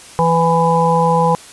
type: harmonic tone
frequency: 166.2 Hz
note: E3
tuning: 15 cents sharp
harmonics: 1 / 3 / 5 / 6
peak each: -16 / -16 / -16 / -16 dBFS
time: 0.19-1.35 s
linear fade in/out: 0 ms
effects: white hiss -38 dBFS RMS until 1.52 s + resampled to 24000 Hz